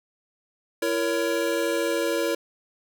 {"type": "chord", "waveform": "square", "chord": "A# diminished", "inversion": "second", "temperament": "just", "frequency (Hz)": [335.6, 466.2, 559.4], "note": ["E4", "A#4", "C#5"], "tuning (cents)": [31, 0, 16], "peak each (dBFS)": -28, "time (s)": [0.82, 2.35], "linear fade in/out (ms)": 5, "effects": []}